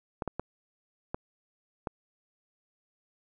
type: clicks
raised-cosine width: 1 ms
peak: -18 dBFS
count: 5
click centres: 0.222 / 0.277 / 0.396 / 1.145 / 1.872 s
effects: none